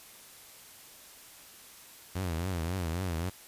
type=tone with vibrato; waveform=sawtooth; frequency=87.31 Hz; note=F2; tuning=in tune; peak=-27 dBFS; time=2.15-3.3 s; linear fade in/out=10 ms; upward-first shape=triangle; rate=3.7 Hz; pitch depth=180 cents each way; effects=white hiss -52 dBFS RMS until 3.47 s + resampled to 32000 Hz